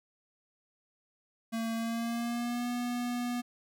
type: tone with pitch glide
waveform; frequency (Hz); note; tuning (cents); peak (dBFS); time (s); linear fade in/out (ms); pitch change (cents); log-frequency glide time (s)
square; 226.9 to 243.2; A#3 to B3; -47 to -26; -32; 1.52-3.42; 20; +121; 1.75-2.68
effects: none